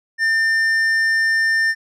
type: tone with hard clipping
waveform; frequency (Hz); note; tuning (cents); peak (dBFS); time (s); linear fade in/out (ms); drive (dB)
sine; 1800; A6; +39; -16; 0.18-1.75; 50; 6
effects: none